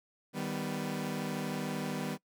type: chord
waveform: sawtooth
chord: Eb augmented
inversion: none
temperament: equal with one note detuned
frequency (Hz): 155.56 / 196 / 248.9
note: Eb3 / G3 / B3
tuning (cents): 0 / 0 / +14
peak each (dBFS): -35 / -34 / -34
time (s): 0.33-2.18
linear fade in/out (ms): 50
effects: noise-tail reverb RT60 0.1 s tail -22 dB re dry